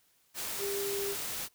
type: tone in noise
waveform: sine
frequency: 400 Hz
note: G4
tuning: 35 cents sharp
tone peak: -33 dBFS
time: 0.58-1.16 s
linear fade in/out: 50 ms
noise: white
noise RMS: -37 dBFS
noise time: 0.34-1.49 s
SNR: +1 dB
effects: white hiss -69 dBFS RMS until 1.54 s